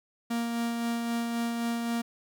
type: tone with tremolo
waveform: 45% pulse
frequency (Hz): 233.7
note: A#3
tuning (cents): +5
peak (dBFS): -27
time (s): 0.3-2.02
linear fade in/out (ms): 10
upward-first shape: sine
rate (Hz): 3.8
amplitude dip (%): 30
effects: none